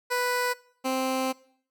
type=tone pair in turn; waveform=15% pulse; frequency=493.9 / 261.6 Hz; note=B4 / C4; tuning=0 / 0 cents; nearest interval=major seventh; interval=1100 cents; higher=first; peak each=-18 / -19 dBFS; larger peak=first; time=0.1-0.54 / 0.84-1.33 s; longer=second; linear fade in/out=20 ms; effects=noise-tail reverb RT60 0.6 s tail -22 dB re dry